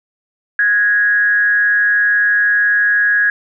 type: tone with frequency modulation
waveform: sine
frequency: 1659 Hz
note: G#6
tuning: 2 cents flat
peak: -10 dBFS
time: 0.59-3.3 s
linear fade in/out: 2 ms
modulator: 202 Hz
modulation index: 0.4
effects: none